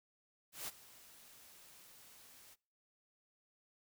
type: noise with ADSR envelope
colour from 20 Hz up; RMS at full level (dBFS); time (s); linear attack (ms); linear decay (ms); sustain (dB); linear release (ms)
white; -42; 0.52-2.56; 160; 25; -18; 33
effects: noise-tail reverb RT60 0.5 s tail -26 dB re dry